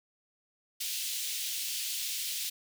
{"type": "high-pass noise", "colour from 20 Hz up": "pink", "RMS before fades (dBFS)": -35, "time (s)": [0.8, 2.5], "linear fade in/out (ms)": 10, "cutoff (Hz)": 2900, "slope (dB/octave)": 24, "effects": []}